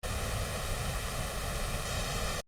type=noise with comb filter; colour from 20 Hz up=pink; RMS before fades=-33 dBFS; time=0.03-2.41 s; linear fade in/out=10 ms; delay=1.6 ms; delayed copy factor=+0.95; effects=low-pass 10000 Hz 12 dB/octave + Opus 32 kbps